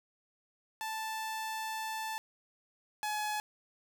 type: tone pair in turn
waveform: sawtooth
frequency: 880 / 846.2 Hz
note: A5 / G#5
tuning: 0 / +32 cents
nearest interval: minor second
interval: 68 cents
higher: first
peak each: -32 / -29 dBFS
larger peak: second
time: 0.81-2.18 / 3.03-3.4 s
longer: first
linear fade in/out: 0 ms
effects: none